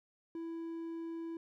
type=tone; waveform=triangle; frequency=330.9 Hz; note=E4; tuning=7 cents sharp; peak=-37 dBFS; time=0.35-1.37 s; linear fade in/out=2 ms; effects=none